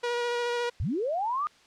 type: tone with vibrato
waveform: sawtooth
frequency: 480 Hz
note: B4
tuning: 49 cents flat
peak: -23 dBFS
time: 0.03-0.7 s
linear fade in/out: 10 ms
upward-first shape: square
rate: 14 Hz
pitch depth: 10 cents each way
type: linear sweep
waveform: sine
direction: up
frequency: 58 to 1244.5 Hz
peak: -26 dBFS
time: 0.8-1.47 s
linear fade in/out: 0 ms
effects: white hiss -58 dBFS RMS until 1.66 s + low-pass 5000 Hz 12 dB/octave